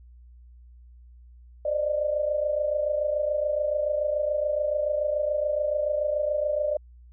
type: tone cluster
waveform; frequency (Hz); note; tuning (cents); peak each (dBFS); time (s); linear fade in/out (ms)
sine; 534 / 594 / 621; C5 / D5 / D#5; +35 / +20 / -3; -32 / -24 / -32; 1.65-6.77; 5
effects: added 60 Hz sine -47 dBFS peak until 7.12 s